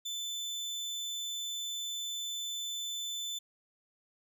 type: tone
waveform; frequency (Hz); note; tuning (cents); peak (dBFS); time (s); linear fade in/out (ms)
30% pulse; 3520; A7; 0; -33; 0.05-3.39; 10
effects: none